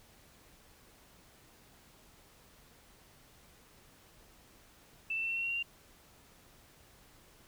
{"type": "tone with pitch steps", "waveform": "sine", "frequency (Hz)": [2655, 2672, 2689, 2706, 2723, 2741, 2758, 2776], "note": ["E7", "E7", "E7", "E7", "F7", "F7", "F7", "F7"], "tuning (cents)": [12, 23, 34, 45, -44, -33, -22, -11], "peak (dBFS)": -32, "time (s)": [5.1, 5.628], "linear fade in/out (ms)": 5, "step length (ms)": 66, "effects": ["pink hiss -61 dBFS RMS until 7.47 s"]}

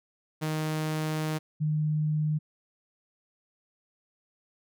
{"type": "tone pair in turn", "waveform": ["sawtooth", "sine"], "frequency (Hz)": [155.7, 152.85], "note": ["D#3", "D#3"], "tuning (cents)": [2, -30], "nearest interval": "unison", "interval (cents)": 32, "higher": "first", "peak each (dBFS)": -24, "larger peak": "neither", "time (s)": [[0.41, 1.39], [1.6, 2.39]], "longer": "first", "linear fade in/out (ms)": 20, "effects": []}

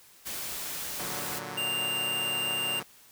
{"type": "noise", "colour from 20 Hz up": "white", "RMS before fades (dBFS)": -36, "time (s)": [0.25, 1.4], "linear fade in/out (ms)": 20}
{"type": "chord", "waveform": "5% pulse", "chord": "Bb augmented", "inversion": "none", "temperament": "equal", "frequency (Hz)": [116.54, 146.83, 185], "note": ["Bb2", "D3", "F#3"], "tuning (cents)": [0, 0, 0], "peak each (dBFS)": [-31, -29, -29], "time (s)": [0.99, 2.83], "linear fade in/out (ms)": 5}
{"type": "tone", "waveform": "square", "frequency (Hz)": 2794, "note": "F7", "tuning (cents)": 0, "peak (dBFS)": -29, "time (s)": [1.57, 2.8], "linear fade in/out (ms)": 10}
{"effects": ["white hiss -56 dBFS RMS until 3.11 s"]}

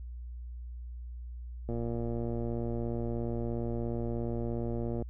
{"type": "click train", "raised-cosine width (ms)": 2, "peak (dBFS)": -23, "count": 391, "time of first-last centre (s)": [1.69, 5.023], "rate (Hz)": 117, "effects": ["added 60 Hz sine -39 dBFS peak until 5.09 s"]}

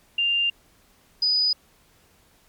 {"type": "tone pair in turn", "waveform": "sine", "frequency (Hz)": [2794, 4967], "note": ["F7", "D#8"], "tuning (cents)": [0, -4], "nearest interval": "minor seventh", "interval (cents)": 996, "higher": "second", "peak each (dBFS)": [-19, -18], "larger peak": "second", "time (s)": [[0.18, 0.5], [1.22, 1.53]], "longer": "first", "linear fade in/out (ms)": 5, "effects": ["pink hiss -59 dBFS RMS until 2.48 s", "MP3 96 kbps"]}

